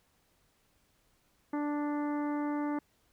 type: harmonic tone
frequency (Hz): 293.7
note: D4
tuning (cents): 0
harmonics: 1 / 2 / 3 / 4 / 5 / 6 / 7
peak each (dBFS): -31 / -42 / -40 / -45 / -50 / -52 / -53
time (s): 1.53-2.79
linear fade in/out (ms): 5
effects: pink hiss -71 dBFS RMS until 3.12 s